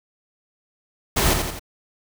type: noise with echo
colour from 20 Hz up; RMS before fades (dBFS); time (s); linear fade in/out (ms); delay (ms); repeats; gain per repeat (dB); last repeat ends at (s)
pink; -19; 1.16-1.34; 10; 85; 3; -5; 1.595
effects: none